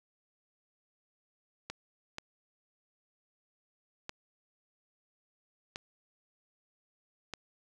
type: clicks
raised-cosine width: 0.2 ms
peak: -21 dBFS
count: 5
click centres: 1.7 / 2.184 / 4.094 / 5.759 / 7.337 s
effects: none